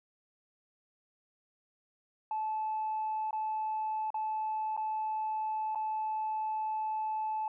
sine tone with dropouts, 868 Hz, A5, 24 cents flat, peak -30 dBFS, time 2.31-7.48 s, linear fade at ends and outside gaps 2 ms, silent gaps 3.309-3.329 / 4.104-4.143 / 4.766-4.775 / 5.749-5.756 s, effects tanh soft clip ceiling -27 dBFS

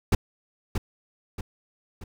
brown noise with echo, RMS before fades -17 dBFS, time 0.12-0.15 s, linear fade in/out 5 ms, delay 630 ms, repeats 3, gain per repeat -7 dB, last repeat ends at 2.04 s, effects none

